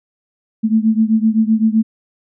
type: beating tone pair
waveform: sine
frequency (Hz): 217.8 / 225.6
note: A3 / A3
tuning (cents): -17 / +44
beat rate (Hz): 7.8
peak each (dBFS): -13 / -15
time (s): 0.63-1.83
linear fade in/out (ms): 20
effects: none